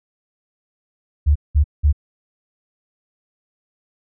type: tone bursts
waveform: sine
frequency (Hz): 73.42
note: D2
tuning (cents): 0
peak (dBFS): -10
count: 3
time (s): 1.26-1.928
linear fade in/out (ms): 20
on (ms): 96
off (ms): 190
effects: none